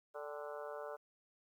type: harmonic tone with a mistuned harmonic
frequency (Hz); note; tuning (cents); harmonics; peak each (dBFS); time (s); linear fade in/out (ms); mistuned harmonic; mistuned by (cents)
146.83; D3; 0; 3 / 4 / 5 / 6 / 7 / 8 / 9 / 10; -48 / -46 / -54 / -56 / -54 / -56 / -54 / -56; 0.14-0.97; 20; 5; +86
effects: 12-bit